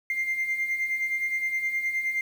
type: beating tone pair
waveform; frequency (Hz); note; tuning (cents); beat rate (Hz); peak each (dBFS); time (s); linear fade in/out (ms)
sine; 2093 / 2102.6; C7 / C7; 0 / +8; 9.6; -32 / -25; 0.1-2.21; 2
effects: tanh soft clip ceiling -20 dBFS + 8-bit